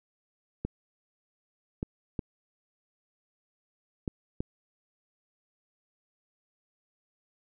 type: clicks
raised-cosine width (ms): 3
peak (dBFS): -18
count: 5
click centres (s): 0.65 / 1.829 / 2.192 / 4.078 / 4.405
effects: none

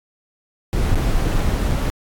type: noise with dropouts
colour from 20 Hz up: brown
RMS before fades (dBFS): -18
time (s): 0.73-1.9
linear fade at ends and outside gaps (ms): 0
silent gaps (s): 0.948-0.956 / 1.712-1.717
effects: AAC 64 kbps

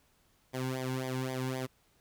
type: tone with flanger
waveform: sawtooth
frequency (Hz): 129.6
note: C3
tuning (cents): -16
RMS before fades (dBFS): -35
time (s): 0.53-1.67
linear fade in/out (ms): 20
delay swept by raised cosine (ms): 0.72 to 1.65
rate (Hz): 3.8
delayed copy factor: -0.9
effects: pink hiss -69 dBFS RMS until 2 s

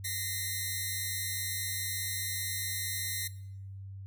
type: tone pair together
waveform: 5% pulse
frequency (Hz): 1864.7 / 2056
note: A#6 / C7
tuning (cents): 0 / -31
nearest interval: major second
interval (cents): 169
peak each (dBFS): -26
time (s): 0.04-3.28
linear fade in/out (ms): 10
effects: noise-tail reverb RT60 0.8 s tail -19 dB re dry + added 97 Hz sine -41 dBFS peak until 4.06 s

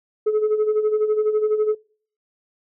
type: tone with tremolo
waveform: sine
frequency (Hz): 428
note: A4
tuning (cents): -48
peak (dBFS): -12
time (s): 0.26-1.75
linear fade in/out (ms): 10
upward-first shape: sine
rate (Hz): 12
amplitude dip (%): 70
effects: noise-tail reverb RT60 0.5 s tail -25 dB re dry + tanh soft clip ceiling -14 dBFS

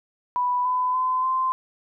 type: tone with pitch steps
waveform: sine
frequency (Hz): 987.8 / 1004.5 / 1021.5 / 1038.7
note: B5 / B5 / C6 / C6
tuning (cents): 0 / +29 / -42 / -13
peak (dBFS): -20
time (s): 0.36-1.52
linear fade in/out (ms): 0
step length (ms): 290
effects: none

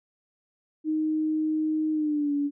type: tone with pitch glide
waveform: sine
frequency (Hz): 311.1 to 286.9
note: D#4 to D4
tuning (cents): 0 to -40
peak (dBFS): -23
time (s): 0.84-2.51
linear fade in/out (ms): 50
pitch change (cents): -140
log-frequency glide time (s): 1.92-2.33
effects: none

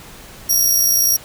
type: tone with amplitude modulation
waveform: 20% pulse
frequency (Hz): 5660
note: F8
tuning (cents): +22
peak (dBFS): -5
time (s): 0.49-1.17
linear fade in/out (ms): 10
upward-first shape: sine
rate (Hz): 60.4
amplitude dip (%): 50
effects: pink hiss -39 dBFS RMS until 1.24 s

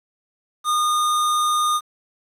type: tone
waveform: square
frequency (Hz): 1222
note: D#6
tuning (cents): -32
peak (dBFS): -18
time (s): 0.64-1.81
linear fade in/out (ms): 50
effects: resampled to 32000 Hz + 8-bit

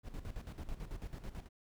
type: noise with tremolo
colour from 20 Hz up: brown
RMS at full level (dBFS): -42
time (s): 0.03-1.49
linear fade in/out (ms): 50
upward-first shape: square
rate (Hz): 9.1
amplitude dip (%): 70
effects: none

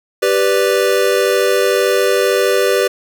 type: chord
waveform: square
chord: G major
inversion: none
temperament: equal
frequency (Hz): 392 / 493.9 / 587.3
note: G4 / B4 / D5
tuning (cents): 0 / 0 / 0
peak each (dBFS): -16 / -16 / -19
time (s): 0.22-2.88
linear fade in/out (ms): 10
effects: none

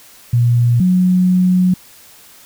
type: tone pair in turn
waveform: sine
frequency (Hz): 119.7 / 182.67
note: A#2 / F#3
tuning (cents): +46 / -22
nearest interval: perfect fifth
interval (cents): 732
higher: second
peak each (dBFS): -9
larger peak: neither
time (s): 0.33-0.8 / 0.8-1.74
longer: second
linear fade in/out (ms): 5
effects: white hiss -43 dBFS RMS until 2.45 s

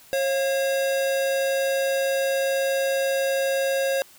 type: tone pair together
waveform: square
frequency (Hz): 542.1 / 694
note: C#5 / F5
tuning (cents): -39 / -11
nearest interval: major third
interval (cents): 428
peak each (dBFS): -22 / -34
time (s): 0.13-4.02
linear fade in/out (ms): 0
effects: white hiss -51 dBFS RMS until 4.18 s

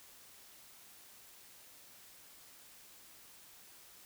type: silence
effects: white hiss -58 dBFS RMS until 4.05 s

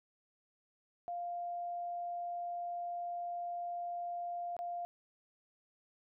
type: tone with dropouts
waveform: sine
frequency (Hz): 698.5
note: F5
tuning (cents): 0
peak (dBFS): -37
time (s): 1.08-4.85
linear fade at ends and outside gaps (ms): 0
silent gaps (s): 4.566-4.59
effects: none

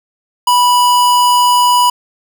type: tone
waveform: square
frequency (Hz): 982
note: B5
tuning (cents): -10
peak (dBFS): -8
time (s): 0.47-1.9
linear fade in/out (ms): 5
effects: 7-bit

